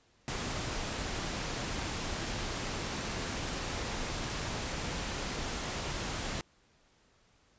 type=noise; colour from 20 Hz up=pink; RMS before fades=-36 dBFS; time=0.28-6.41 s; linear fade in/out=0 ms; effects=pink hiss -67 dBFS RMS until 7.58 s + resampled to 16000 Hz